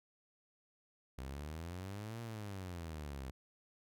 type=exponential two-way sweep; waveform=sawtooth; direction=up then down; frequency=63.4 to 118 to 63.6 Hz; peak=-39 dBFS; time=1.18-3.31 s; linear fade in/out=5 ms; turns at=2.21 s; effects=none